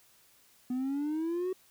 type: exponential sweep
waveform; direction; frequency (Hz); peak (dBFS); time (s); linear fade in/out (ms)
triangle; up; 247.2 to 377.5; -27; 0.7-1.53; 5
effects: tanh soft clip ceiling -24 dBFS + white hiss -63 dBFS RMS until 1.7 s